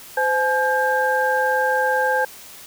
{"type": "tone cluster", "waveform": "sine", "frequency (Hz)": [514, 851, 1594], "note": ["C5", "G#5", "G6"], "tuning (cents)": [-31, 42, 28], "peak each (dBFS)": -21, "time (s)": [0.17, 2.25], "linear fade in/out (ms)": 5, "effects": ["white hiss -41 dBFS RMS until 2.66 s"]}